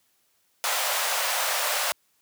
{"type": "high-pass noise", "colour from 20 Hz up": "pink", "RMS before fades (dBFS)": -26, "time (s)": [0.64, 1.92], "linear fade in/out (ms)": 0, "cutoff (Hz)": 560, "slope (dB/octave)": 48, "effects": ["white hiss -68 dBFS RMS until 2.21 s", "high-pass 60 Hz 12 dB/octave"]}